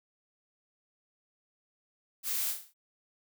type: noise with echo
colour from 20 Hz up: blue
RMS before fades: -33 dBFS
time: 2.23-2.55 s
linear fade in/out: 50 ms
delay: 38 ms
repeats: 5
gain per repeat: -6 dB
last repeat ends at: 2.74 s
effects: none